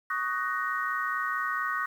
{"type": "chord", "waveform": "sine", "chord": "D# minor seventh", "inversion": "third", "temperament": "just", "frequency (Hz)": [1120.1, 1244.5, 1493.4, 1866.8], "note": ["C#6", "D#6", "F#6", "A#6"], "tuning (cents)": [18, 0, 16, 2], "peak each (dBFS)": -33, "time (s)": [0.1, 1.86], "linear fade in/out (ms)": 5, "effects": ["9-bit"]}